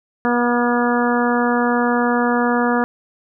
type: harmonic tone with a mistuned harmonic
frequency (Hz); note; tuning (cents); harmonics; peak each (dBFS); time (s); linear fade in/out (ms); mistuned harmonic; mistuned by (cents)
241.5; B3; -39; 1 / 2 / 3 / 4 / 5 / 6 / 7; -18 / -21 / -23 / -24 / -25 / -26 / -26; 0.25-2.84; 0; 6; -23
effects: none